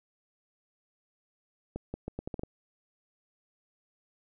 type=accelerating click train; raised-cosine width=2 ms; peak=-22 dBFS; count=8; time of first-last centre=1.76-2.434 s; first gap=180 ms; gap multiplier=0.78; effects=none